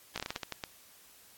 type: slowing click train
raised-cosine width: 0.2 ms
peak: -18 dBFS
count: 10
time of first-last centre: 0.16-0.638 s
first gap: 17 ms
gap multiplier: 1.27
effects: white hiss -58 dBFS RMS until 1.37 s + AAC 64 kbps